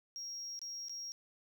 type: tone with dropouts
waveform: triangle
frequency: 5600 Hz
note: F8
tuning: 4 cents sharp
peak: -39 dBFS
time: 0.16-1.12 s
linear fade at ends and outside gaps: 0 ms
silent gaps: 0.591-0.616 / 0.884-0.895 s
effects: tanh soft clip ceiling -36 dBFS + 13-bit